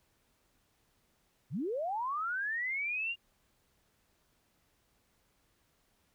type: linear sweep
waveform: sine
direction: up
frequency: 98 to 2838 Hz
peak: -32 dBFS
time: 1.5-3.16 s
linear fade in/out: 50 ms
effects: pink hiss -73 dBFS RMS until 6.14 s